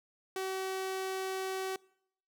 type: tone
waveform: sawtooth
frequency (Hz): 380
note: F#4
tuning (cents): +46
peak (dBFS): -30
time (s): 0.36-1.76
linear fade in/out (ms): 2
effects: noise-tail reverb RT60 0.7 s tail -24 dB re dry